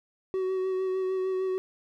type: tone with vibrato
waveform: triangle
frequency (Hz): 375.9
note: F#4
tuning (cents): +27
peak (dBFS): -24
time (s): 0.34-1.58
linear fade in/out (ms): 0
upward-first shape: sine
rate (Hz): 6.6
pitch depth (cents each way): 19
effects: none